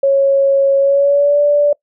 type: tone with pitch glide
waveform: sine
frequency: 550 to 582.7 Hz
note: C#5 to D5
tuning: -14 to -14 cents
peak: -8 dBFS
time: 0.03-1.73 s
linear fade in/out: 5 ms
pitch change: +100 cents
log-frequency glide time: 0.78-1.41 s
effects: noise-tail reverb RT60 0.1 s tail -23 dB re dry